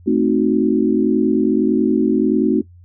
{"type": "chord", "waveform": "sine", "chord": "A diminished seventh", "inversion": "none", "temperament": "equal", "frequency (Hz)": [220, 261.6, 311.1, 370], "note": ["A3", "C4", "Eb4", "Gb4"], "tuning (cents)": [0, 0, 0, 0], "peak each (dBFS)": -18, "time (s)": [0.06, 2.62], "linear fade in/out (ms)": 20, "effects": ["noise-tail reverb RT60 0.1 s tail -17 dB re dry", "added 88 Hz sine -41 dBFS peak until 2.84 s"]}